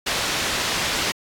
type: low-pass noise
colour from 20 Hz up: white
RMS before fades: -24 dBFS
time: 0.06-1.12 s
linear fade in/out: 10 ms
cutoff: 4700 Hz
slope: 12 dB/octave
effects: AAC 64 kbps